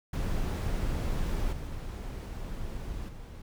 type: noise with level steps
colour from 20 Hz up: brown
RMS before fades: -30 / -37 / -43 dBFS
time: 0.13-3.42 s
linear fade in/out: 5 ms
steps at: 1.52 / 3.08 s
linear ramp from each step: 10 ms
effects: none